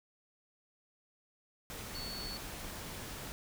sine tone in noise, 4435 Hz, C#8, in tune, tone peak -42 dBFS, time 1.95-2.37 s, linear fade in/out 0 ms, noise pink, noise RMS -44 dBFS, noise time 1.7-3.32 s, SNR -1 dB, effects none

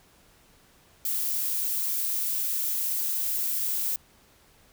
violet noise, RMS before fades -28 dBFS, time 1.05-3.96 s, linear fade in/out 2 ms, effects pink hiss -59 dBFS RMS until 4.72 s

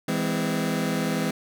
sawtooth chord, E augmented, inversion none, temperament just, 164.81 / 206 / 257.5 Hz, E3 / G#3 / B#3, 0 / -14 / -28 cents, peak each -24 dBFS, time 0.08-1.31 s, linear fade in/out 5 ms, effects none

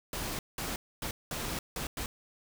pink noise bursts at uneven times, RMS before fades -36 dBFS, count 6, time 0.13-0.39 / 0.58-0.76 / 1.02-1.11 / 1.31-1.59 / 1.76-1.87 / 1.97-2.06 s, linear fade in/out 2 ms, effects none

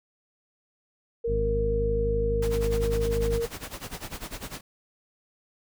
sine tone, 464.8 Hz, A#4, 5 cents flat, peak -25 dBFS, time 1.24-3.46 s, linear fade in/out 10 ms
harmonic tone, 51.91 Hz, G#1, in tune, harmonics 1 / 2 / 3 / 4 / 5, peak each -27 / -33 / -37 / -39 / -41 dBFS, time 1.26-3.42 s, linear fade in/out 50 ms
pink noise with tremolo, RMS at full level -35 dBFS, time 2.42-4.61 s, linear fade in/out 5 ms, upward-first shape sine, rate 10 Hz, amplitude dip 85%
effects none

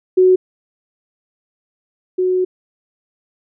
sine tone pair in turn, 370.1 / 368.1 Hz, F#4 / F#4, 0 / -9 cents, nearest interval unison, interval 9 cents, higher first, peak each -7 / -13 dBFS, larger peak first, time 0.17-0.36 / 2.18-2.45 s, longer second, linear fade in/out 10 ms, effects none

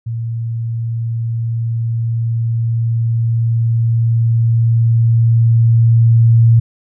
sine tone with level ramp, 115.2 Hz, A#2, 20 cents flat, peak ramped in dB -18 to -5 dBFS, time 0.06-6.6 s, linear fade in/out 10 ms, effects none

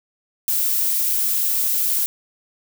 violet noise, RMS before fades -20 dBFS, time 0.48-2.06 s, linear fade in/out 0 ms, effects none

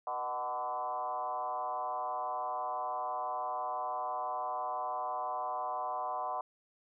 sine tone with frequency modulation, 880 Hz, A5, in tune, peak -33 dBFS, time 0.07-6.41 s, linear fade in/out 2 ms, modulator 134 Hz, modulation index 1.9, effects none

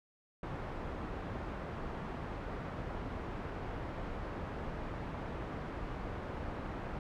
pink low-pass noise, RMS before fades -41 dBFS, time 0.43-6.99 s, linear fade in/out 2 ms, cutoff 1400 Hz, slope 12 dB/octave, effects none

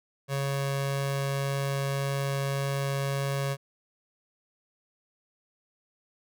sawtooth tone pair together, 138.6 / 277.2 Hz, C#3 / C#4, 0 / 0 cents, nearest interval octave, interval 1200 cents, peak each -23 / -30 dBFS, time 0.28-3.57 s, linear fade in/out 50 ms, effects none

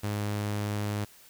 sawtooth tone, 103.83 Hz, G#2, in tune, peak -25 dBFS, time 0.03-1.05 s, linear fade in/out 10 ms, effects white hiss -55 dBFS RMS until 1.29 s

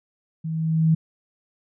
sine tone with level ramp, 160.5 Hz, E3, 46 cents flat, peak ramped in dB -26 to -13 dBFS, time 0.44-0.95 s, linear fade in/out 10 ms, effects none

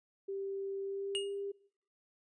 sine tone with pitch glide, 392 to 398.9 Hz, G4 to G4, 0 to +30 cents, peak -36 dBFS, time 0.28-1.52 s, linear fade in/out 10 ms, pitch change +30 cents, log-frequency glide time 0.82-1.28 s
square tone with exponential decay, 2859 Hz, F7, 40 cents sharp, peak -31 dBFS, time 1.15-1.37 s, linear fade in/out 0 ms, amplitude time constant 47 ms
effects noise-tail reverb RT60 0.6 s tail -22 dB re dry + resampled to 22050 Hz

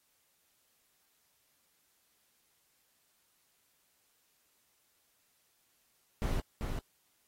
brown noise with echo, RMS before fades -32 dBFS, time 6.22-6.4 s, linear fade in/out 0 ms, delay 390 ms, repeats 1, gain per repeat -4 dB, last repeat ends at 6.79 s, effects white hiss -73 dBFS RMS until 7.27 s + AAC 48 kbps

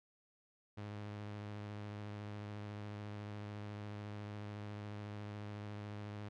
sawtooth tone with vibrato, 103.83 Hz, G#2, in tune, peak -40 dBFS, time 0.77-6.29 s, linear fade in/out 10 ms, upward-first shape sine, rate 14 Hz, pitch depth 21 cents each way, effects low-pass 4000 Hz 12 dB/octave

